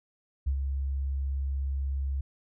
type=tone with ADSR envelope; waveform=sine; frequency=68.3 Hz; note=C#2; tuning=25 cents flat; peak=-22 dBFS; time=0.46-2.21 s; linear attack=15 ms; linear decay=80 ms; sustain=-5 dB; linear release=5 ms; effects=tanh soft clip ceiling -19 dBFS